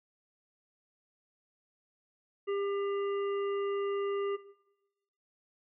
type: harmonic tone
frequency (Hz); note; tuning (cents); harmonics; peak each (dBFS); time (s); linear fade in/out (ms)
399.7; G4; +34; 1 / 3 / 5 / 7; -30 / -42 / -48 / -50; 2.47-4.37; 20
effects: noise-tail reverb RT60 0.9 s tail -17 dB re dry